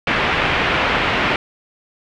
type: low-pass noise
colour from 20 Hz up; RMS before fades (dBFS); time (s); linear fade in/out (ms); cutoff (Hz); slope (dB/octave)
white; -18; 0.07-1.36; 2; 2700; 24
effects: none

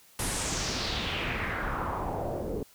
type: noise with low-pass filter sweep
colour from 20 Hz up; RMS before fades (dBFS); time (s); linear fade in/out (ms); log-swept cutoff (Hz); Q
pink; -32; 0.19-2.63; 2; 11000 to 400; 3
effects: white hiss -58 dBFS RMS until 2.74 s

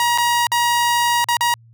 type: tone with dropouts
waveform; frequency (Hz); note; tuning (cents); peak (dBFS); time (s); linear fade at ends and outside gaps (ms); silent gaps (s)
sawtooth; 952; A#5; +36; -11; 0-1.54; 1; 0.177-0.183 / 0.469-0.518 / 1.243-1.286 / 1.369-1.408
effects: added 115 Hz sine -45 dBFS peak until 1.73 s

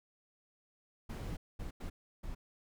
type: noise bursts at uneven times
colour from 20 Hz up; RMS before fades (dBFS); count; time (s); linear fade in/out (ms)
brown; -41; 4; 1.09-1.37 / 1.59-1.71 / 1.8-1.9 / 2.23-2.35; 10
effects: none

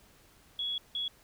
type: tone bursts at uneven times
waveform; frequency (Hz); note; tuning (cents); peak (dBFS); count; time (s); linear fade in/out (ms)
sine; 3359; G#7; +19; -31; 2; 0.59-0.78 / 0.95-1.08; 2
effects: pink hiss -61 dBFS RMS until 1.23 s

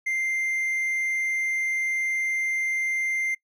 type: tone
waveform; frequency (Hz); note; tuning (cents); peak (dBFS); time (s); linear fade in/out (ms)
triangle; 2093; C7; 0; -22; 0.06-3.35; 10
effects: noise-tail reverb RT60 0.1 s tail -22 dB re dry

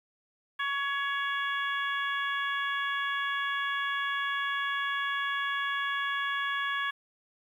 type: harmonic tone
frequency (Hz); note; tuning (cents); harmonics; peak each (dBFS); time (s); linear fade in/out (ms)
560; C#5; +18; 2 / 3 / 4 / 5 / 6; -33 / -31 / -40 / -42 / -39; 0.59-6.91; 10
effects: 10-bit

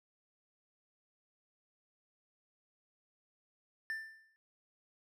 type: tone with exponential decay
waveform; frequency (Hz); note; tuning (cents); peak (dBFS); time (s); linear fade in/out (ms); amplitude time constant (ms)
triangle; 1778; A6; +18; -32; 3.9-4.36; 0; 99
effects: none

